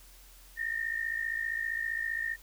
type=tone pair together; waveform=sine; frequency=1809.5 / 1864.7 Hz; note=A6 / A#6; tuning=+48 / 0 cents; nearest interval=minor second; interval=52 cents; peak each=-33 / -34 dBFS; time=0.56-2.37 s; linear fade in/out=50 ms; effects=added 43 Hz sine -54 dBFS peak until 2.42 s + white hiss -57 dBFS RMS until 2.42 s